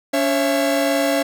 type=tone cluster; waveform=45% pulse; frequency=283 / 544 / 668 Hz; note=C#4 / C#5 / E5; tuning=+36 / -33 / +23 cents; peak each=-21 dBFS; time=0.13-1.23 s; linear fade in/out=10 ms; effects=none